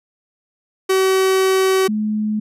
45% pulse / sine tone pair in turn, 380 / 213.3 Hz, F#4 / G#3, +46 / +46 cents, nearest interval minor seventh, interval 1000 cents, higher first, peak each -13 / -17 dBFS, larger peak first, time 0.89-1.88 / 1.88-2.4 s, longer first, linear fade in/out 10 ms, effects resampled to 32000 Hz

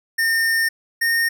square tone pair in turn, 1819 / 1839.1 Hz, A#6 / A#6, -43 / -24 cents, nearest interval unison, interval 19 cents, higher second, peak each -17 dBFS, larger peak neither, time 0.18-0.69 / 1.01-1.29 s, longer first, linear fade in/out 10 ms, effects none

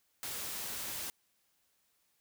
white noise, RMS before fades -40 dBFS, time 0.23-1.1 s, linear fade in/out 0 ms, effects white hiss -75 dBFS RMS until 2.2 s

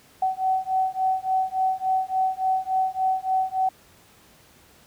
sine beating tone pair, 754 / 757.5 Hz, F#5 / F#5, +32 / +40 cents, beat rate 3.5 Hz, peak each -24 dBFS, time 0.22-3.69 s, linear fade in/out 5 ms, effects pink hiss -54 dBFS RMS until 4.86 s + high-pass 60 Hz 12 dB/octave

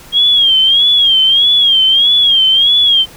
sine tone with vibrato, 3248 Hz, G#7, 39 cents flat, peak -6 dBFS, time 0.12-3.06 s, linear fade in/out 50 ms, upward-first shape sine, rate 1.6 Hz, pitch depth 96 cents each way, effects pink hiss -37 dBFS RMS until 3.16 s

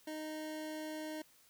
25% pulse tone, 310 Hz, D#4, 6 cents flat, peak -37 dBFS, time 0.07-1.22 s, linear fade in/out 5 ms, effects white hiss -66 dBFS RMS until 1.49 s

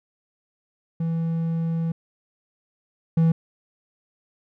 triangle tone pair in turn, 164.81 / 163.67 Hz, E3 / E3, 0 / -12 cents, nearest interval unison, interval 12 cents, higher first, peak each -20 / -13 dBFS, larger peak second, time 1-1.92 / 3.17-3.32 s, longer first, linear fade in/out 5 ms, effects none

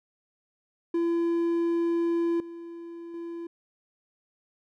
triangle tone with level steps, 338.2 Hz, E4, 44 cents sharp, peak -21 / -36 / -32 dBFS, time 0.94-3.47 s, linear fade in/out 5 ms, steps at 2.4 / 3.14 s, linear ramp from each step 2 ms, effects none

